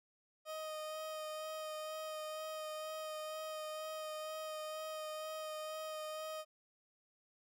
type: tone with vibrato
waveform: 30% pulse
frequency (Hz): 622.3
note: D#5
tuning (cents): 0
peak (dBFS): -39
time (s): 0.45-6.45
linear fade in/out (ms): 50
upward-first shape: sine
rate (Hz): 2.1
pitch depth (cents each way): 15
effects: none